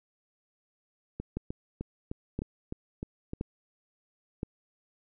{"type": "two click trains", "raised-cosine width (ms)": 3, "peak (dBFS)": [-19, -22], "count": [4, 8], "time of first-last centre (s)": [[1.37, 4.431], [1.2, 3.334]], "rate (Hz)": [0.98, 3.28], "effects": []}